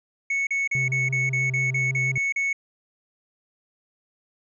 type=tone bursts; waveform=triangle; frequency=2210 Hz; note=C#7; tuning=6 cents flat; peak=-20 dBFS; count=11; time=0.3-2.53 s; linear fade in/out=5 ms; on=170 ms; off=36 ms
type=tone with vibrato; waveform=triangle; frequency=131.8 Hz; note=C3; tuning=13 cents sharp; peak=-24 dBFS; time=0.75-2.18 s; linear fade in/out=2 ms; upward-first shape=square; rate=6.1 Hz; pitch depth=18 cents each way
effects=resampled to 22050 Hz